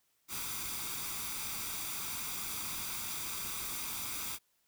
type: noise with comb filter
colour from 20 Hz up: white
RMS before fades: -39 dBFS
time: 0.28-4.39 s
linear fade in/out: 50 ms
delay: 0.84 ms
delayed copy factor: +0.6
effects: white hiss -75 dBFS RMS until 4.67 s